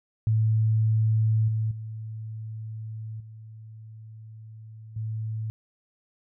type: tone with level steps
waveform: sine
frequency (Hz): 110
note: A2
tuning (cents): 0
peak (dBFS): -19 / -23 / -33 / -41 / -28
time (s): 0.27-5.5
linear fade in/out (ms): 0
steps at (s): 1.48 / 1.71 / 3.2 / 4.96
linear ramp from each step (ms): 5
effects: none